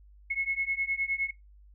sine beating tone pair, 2178 / 2187.7 Hz, C#7 / C#7, -31 / -23 cents, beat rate 9.7 Hz, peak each -31 dBFS, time 0.3-1.31 s, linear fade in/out 10 ms, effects noise-tail reverb RT60 0.2 s tail -19 dB re dry + added 50 Hz sine -52 dBFS peak until 1.74 s

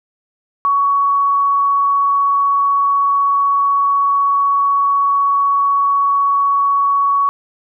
sine tone, 1121 Hz, C#6, 19 cents sharp, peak -11 dBFS, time 0.65-7.29 s, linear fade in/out 0 ms, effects none

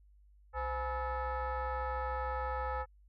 sine tone with frequency modulation, 390.2 Hz, G4, 8 cents flat, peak -32 dBFS, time 0.53-2.86 s, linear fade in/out 50 ms, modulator 453 Hz, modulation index 2.4, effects tanh soft clip ceiling -29 dBFS + added 50 Hz sine -59 dBFS peak until 3.08 s

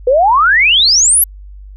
sine exponential sweep, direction up, 477.9 to 11980 Hz, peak -6 dBFS, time 0.07-1.24 s, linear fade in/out 5 ms, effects added 49 Hz sine -30 dBFS peak until 1.76 s

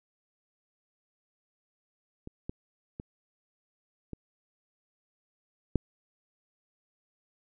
clicks, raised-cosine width 3 ms, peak -28 / -22 / -25 / -25 / -11 dBFS, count 5, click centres 2.274 / 2.495 / 2.999 / 4.133 / 5.757 s, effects none

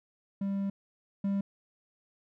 triangle tone pair in turn, 197.3 / 198.13 Hz, G3 / G3, +11 / +19 cents, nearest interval unison, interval 8 cents, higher second, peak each -27 / -25 dBFS, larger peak second, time 0.41-0.7 / 1.24-1.41 s, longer first, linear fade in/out 5 ms, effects none

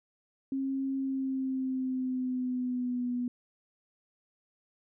sine tone with pitch glide, 269.2 to 245.4 Hz, C4 to B3, +49 to -11 cents, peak -29 dBFS, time 0.52-3.28 s, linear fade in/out 2 ms, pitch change -160 cents, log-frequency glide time 0.97-3.1 s, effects none

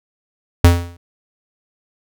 square tone with exponential decay, 86.5 Hz, F2, 16 cents flat, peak -3 dBFS, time 0.64-0.97 s, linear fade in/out 5 ms, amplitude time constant 70 ms, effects none

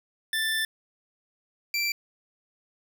25% pulse tone pair in turn, 1769 / 2346 Hz, A6 / D7, +9 / -2 cents, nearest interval perfect fourth, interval 489 cents, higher second, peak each -21 / -21 dBFS, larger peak neither, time 0.33-0.65 / 1.74-1.92 s, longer first, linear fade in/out 2 ms, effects none

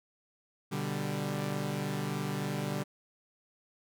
sawtooth chord, G major, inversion first, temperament equal, 123.47 / 146.83 / 196 Hz, B2 / D3 / G3, 0 / 0 / 0 cents, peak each -36 / -31 / -32 dBFS, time 0.71-2.84 s, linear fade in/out 20 ms, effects none

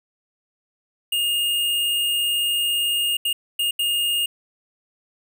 square tone bursts at uneven times, 2837 Hz, F7, 27 cents sharp, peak -20 dBFS, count 4, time 1.12-3.17 / 3.25-3.33 / 3.59-3.71 / 3.79-4.26 s, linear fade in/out 5 ms, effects 9-bit

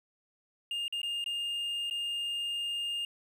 triangle tone with dropouts, 2821 Hz, F7, 17 cents sharp, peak -30 dBFS, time 0.71-3.05 s, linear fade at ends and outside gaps 2 ms, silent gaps 0.881-0.925 / 1.017-1.031 / 1.242-1.261 / 1.899-1.909 s, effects 11-bit

